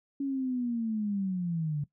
sine linear sweep, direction down, 280.1 to 142.7 Hz, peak -28 dBFS, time 0.2-1.84 s, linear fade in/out 5 ms, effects noise-tail reverb RT60 0.1 s tail -18 dB re dry

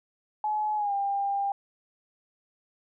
sine tone with pitch glide, 850 to 797.7 Hz, G#5 to G5, +40 to +30 cents, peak -25 dBFS, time 0.44-1.52 s, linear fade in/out 2 ms, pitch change -110 cents, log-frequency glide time 0.76-0.93 s, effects none

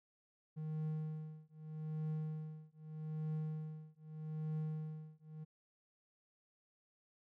triangle tone with tremolo, 155.56 Hz, D#3, in tune, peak -34 dBFS, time 0.56-5.45 s, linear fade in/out 20 ms, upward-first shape triangle, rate 0.81 Hz, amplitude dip 100%, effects none

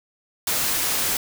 white noise, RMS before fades -23 dBFS, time 0.47-1.17 s, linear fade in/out 2 ms, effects none

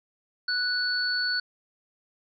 sine tone pair together, 1480 / 4435 Hz, F#6 / C#8, 0 / 0 cents, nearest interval octave + perfect fifth, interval 1900 cents, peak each -27 dBFS, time 0.48-1.4 s, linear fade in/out 5 ms, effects none

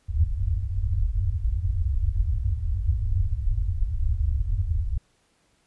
white low-pass noise, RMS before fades -24 dBFS, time 0.08-4.98 s, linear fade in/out 5 ms, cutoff 100 Hz, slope 96 dB/octave, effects pink hiss -66 dBFS RMS until 5.66 s + resampled to 24000 Hz

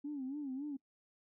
sine tone with vibrato, 277.2 Hz, C#4, in tune, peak -37 dBFS, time 0.04-0.77 s, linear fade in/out 10 ms, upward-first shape sine, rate 3.6 Hz, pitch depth 130 cents each way, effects noise-tail reverb RT60 0.1 s tail -22 dB re dry + tanh soft clip ceiling -33 dBFS

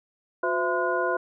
sine tone cluster, 361.1 / 511 / 668 / 1026 / 1445 Hz, F#4 / C5 / E5 / C6 / F#6, -42 / -41 / +23 / -34 / -41 cents, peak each -29 dBFS, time 0.43-1.17 s, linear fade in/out 5 ms, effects none

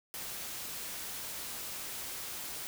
white noise, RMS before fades -41 dBFS, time 0.14-2.67 s, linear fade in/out 0 ms, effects none

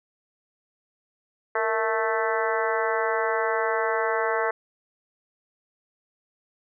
harmonic tone with a mistuned harmonic, 220 Hz, A3, in tune, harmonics 2 / 3 / 4 / 5 / 6 / 7 / 8 / 9, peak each -27 / -29 / -30 / -31 / -32 / -32 / -33 / -34 dBFS, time 1.55-4.51 s, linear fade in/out 5 ms, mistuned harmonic 2, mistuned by +71 cents, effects none

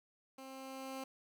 15% pulse tone with level ramp, 265.5 Hz, C4, 25 cents sharp, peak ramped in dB -43 to -35 dBFS, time 0.38-1.04 s, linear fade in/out 5 ms, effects none

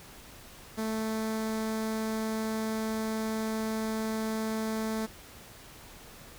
sawtooth tone with notch filter, 220 Hz, A3, in tune, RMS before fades -32 dBFS, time 0.77-5.07 s, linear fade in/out 20 ms, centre 2800 Hz, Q 1.9, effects pink hiss -50 dBFS RMS until 6.38 s

